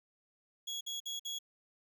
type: tone bursts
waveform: 30% pulse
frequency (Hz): 3337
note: G#7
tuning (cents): +8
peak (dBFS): -35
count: 4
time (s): 0.67-1.389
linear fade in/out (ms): 10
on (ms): 140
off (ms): 53
effects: none